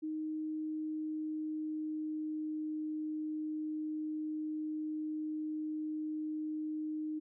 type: tone with pitch glide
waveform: sine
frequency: 311.1 to 308.4 Hz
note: D#4 to D#4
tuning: 0 to -15 cents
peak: -35 dBFS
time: 0.02-7.2 s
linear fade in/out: 20 ms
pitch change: -15 cents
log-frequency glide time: 0.16-2.79 s
effects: none